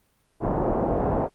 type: low-pass noise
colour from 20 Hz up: white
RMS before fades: -24 dBFS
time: 0.4-1.29 s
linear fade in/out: 50 ms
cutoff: 770 Hz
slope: 24 dB/octave
effects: pink hiss -67 dBFS RMS until 1.34 s + Opus 32 kbps